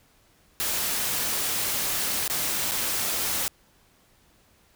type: noise with dropouts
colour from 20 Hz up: white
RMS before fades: -27 dBFS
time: 0.6-3.48 s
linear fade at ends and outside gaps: 0 ms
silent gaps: 2.278-2.299 / 2.712-2.718 s
effects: pink hiss -61 dBFS RMS until 4.75 s